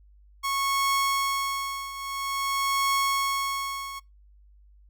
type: tone with tremolo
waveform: sawtooth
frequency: 1100 Hz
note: C#6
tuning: 14 cents flat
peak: -18 dBFS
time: 0.43-4 s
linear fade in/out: 20 ms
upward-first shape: triangle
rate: 0.5 Hz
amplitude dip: 80%
effects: noise-tail reverb RT60 0.2 s tail -25 dB re dry + added 50 Hz sine -52 dBFS peak until 4.89 s